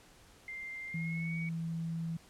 sine tone with pitch glide, 2095 to 2245 Hz, C7 to C#7, +2 to +21 cents, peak -40 dBFS, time 0.48-1.49 s, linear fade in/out 2 ms, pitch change +119 cents, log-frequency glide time 0.88-1.35 s
sine tone, 164.9 Hz, E3, 1 cent sharp, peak -34 dBFS, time 0.94-2.17 s, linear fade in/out 5 ms
effects pink hiss -60 dBFS RMS until 2.29 s + low-pass 11000 Hz 12 dB/octave

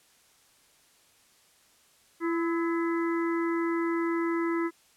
harmonic tone with a mistuned harmonic, 335.9 Hz, E4, 33 cents sharp, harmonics 1 / 3 / 4 / 5 / 6, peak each -26 / -37 / -37 / -42 / -39 dBFS, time 2.2-4.71 s, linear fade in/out 50 ms, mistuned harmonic 4, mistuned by -55 cents, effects white hiss -62 dBFS RMS until 4.96 s + low-pass 11000 Hz 12 dB/octave

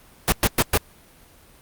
pink noise bursts, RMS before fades -17 dBFS, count 4, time 0.28-0.774 s, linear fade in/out 0 ms, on 41 ms, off 110 ms, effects pink hiss -51 dBFS RMS until 1.61 s + Opus 32 kbps

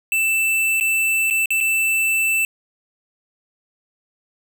square tone with dropouts, 2655 Hz, E7, 12 cents sharp, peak -17 dBFS, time 0.12-2.45 s, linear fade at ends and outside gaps 1 ms, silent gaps 0.8-0.809 / 1.301-1.308 / 1.458-1.505 / 1.604-1.609 s, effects none

